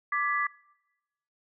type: chord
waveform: sine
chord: G# diminished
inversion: second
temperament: equal with one note detuned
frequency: 1174.7 / 1684.4 / 1975.5 Hz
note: D6 / G#6 / B6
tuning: 0 / +24 / 0 cents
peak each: -28 / -33 / -30 dBFS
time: 0.12-0.47 s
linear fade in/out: 5 ms
effects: noise-tail reverb RT60 1.0 s tail -23 dB re dry